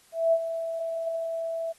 sine tone with ADSR envelope, 659.3 Hz, E5, in tune, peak -17 dBFS, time 0.12-1.73 s, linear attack 210 ms, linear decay 55 ms, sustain -11 dB, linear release 19 ms, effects white hiss -59 dBFS RMS until 1.78 s + AAC 32 kbps

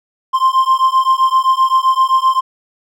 triangle beating tone pair, 1046.5 / 1054.2 Hz, C6 / C6, 0 / +13 cents, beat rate 7.7 Hz, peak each -11 dBFS, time 0.33-2.41 s, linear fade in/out 20 ms, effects none

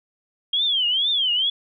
sine tone with vibrato, 3216 Hz, G7, 44 cents sharp, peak -18 dBFS, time 0.53-1.5 s, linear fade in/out 5 ms, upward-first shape triangle, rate 2.2 Hz, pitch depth 230 cents each way, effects none

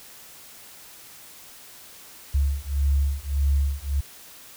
sine beating tone pair, 69.3 / 71 Hz, C#2 / C#2, 0 / +42 cents, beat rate 1.7 Hz, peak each -23 dBFS, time 2.34-4.01 s, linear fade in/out 10 ms, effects white hiss -46 dBFS RMS until 4.56 s

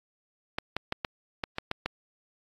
clicks, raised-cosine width 0.3 ms, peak -13 dBFS, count 8, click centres 0.585 / 0.766 / 0.924 / 1.048 / 1.438 / 1.584 / 1.714 / 1.86 s, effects AAC 32 kbps

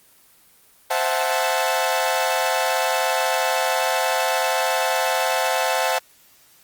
sawtooth chord, F# half-diminished seventh, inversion second, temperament equal with one note detuned, 523.3 / 659.3 / 740 / 876.4 Hz, C5 / E5 / F#5 / A5, 0 / 0 / 0 / -7 cents, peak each -21 dBFS, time 0.9-5.99 s, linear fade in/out 10 ms, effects white hiss -54 dBFS RMS until 6.63 s + Opus 24 kbps

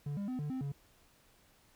triangle tone with pitch steps, 144.7 / 200.8 / 254.4 / 148 / 260.3 / 140.8 Hz, D3 / G3 / C4 / D3 / C4 / C#3, -25 / +42 / -48 / +14 / -9 / +27 cents, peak -33 dBFS, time 0.06-0.72 s, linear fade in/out 5 ms, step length 110 ms, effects pink hiss -66 dBFS RMS until 1.75 s

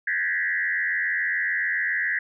sine tone with frequency modulation, 1806 Hz, A6, 45 cents sharp, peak -22 dBFS, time 0.07-2.19 s, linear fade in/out 5 ms, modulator 87.1 Hz, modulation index 2.3, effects none

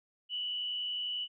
sine tone with frequency modulation, 2960 Hz, F#7, in tune, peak -33 dBFS, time 0.29-1.28 s, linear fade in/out 50 ms, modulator 91.1 Hz, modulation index 0.7, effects none

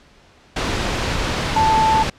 sine tone in noise, 880 Hz, A5, in tune, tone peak -13 dBFS, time 1.56-2.03 s, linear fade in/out 5 ms, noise pink, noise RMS -21 dBFS, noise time 0.56-2.1 s, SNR +5 dB, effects pink hiss -50 dBFS RMS until 2.18 s + low-pass 5000 Hz 12 dB/octave

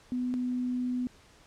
sine tone pair in turn, 249.3 / 249.3 Hz, B3 / B3, +16 / +16 cents, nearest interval unison, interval 0 cents, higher neither, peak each -28 dBFS, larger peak neither, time 0.12-0.34 / 0.34-1.07 s, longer second, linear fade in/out 0 ms, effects pink hiss -58 dBFS RMS until 1.46 s + low-pass 8000 Hz 12 dB/octave

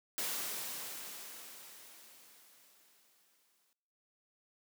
white noise with exponential decay, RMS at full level -36 dBFS, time 0.18-3.73 s, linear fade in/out 0 ms, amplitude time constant 770 ms, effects noise-tail reverb RT60 1.0 s tail -21 dB re dry + high-pass 200 Hz 12 dB/octave

